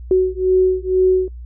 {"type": "beating tone pair", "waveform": "sine", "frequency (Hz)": [371, 373.1], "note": ["F#4", "F#4"], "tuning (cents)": [5, 14], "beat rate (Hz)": 2.1, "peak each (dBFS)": -15, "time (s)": [0.11, 1.28], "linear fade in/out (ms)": 2, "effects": ["noise-tail reverb RT60 0.1 s tail -22 dB re dry", "added 60 Hz sine -30 dBFS peak until 1.45 s"]}